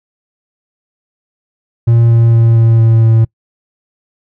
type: tone with pitch steps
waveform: triangle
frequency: 116.54 / 115.73 / 114.94 / 114.14 / 113.35 / 112.57 Hz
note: A#2 / A#2 / A#2 / A#2 / A#2 / A2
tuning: 0 / -12 / -24 / -36 / -48 / +40 cents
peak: -3 dBFS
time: 1.87-3.25 s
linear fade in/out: 10 ms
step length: 230 ms
effects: noise-tail reverb RT60 0.1 s tail -25 dB re dry